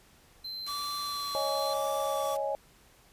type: tone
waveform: triangle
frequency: 4099 Hz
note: C8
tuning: 36 cents flat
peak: -35 dBFS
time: 0.44-1.74 s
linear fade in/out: 10 ms
type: noise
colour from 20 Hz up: white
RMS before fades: -45 dBFS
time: 0.66-2.37 s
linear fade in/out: 5 ms
type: tone with vibrato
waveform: square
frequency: 1151 Hz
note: D6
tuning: 35 cents flat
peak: -36 dBFS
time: 0.67-2.36 s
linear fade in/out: 20 ms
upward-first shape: sine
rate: 1 Hz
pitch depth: 17 cents each way
type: chord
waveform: sine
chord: C# suspended second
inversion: none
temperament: just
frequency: 554.4 / 623.7 / 831.5 Hz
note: C#5 / D#5 / G#5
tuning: 0 / +4 / +2 cents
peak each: -32 / -34 / -34 dBFS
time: 1.35-2.55 s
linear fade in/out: 0 ms
effects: pink hiss -60 dBFS RMS until 3.12 s + resampled to 32000 Hz